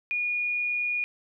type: tone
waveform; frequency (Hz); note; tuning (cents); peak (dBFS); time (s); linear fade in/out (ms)
sine; 2443; D#7; -32; -25; 0.11-1.04; 0
effects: none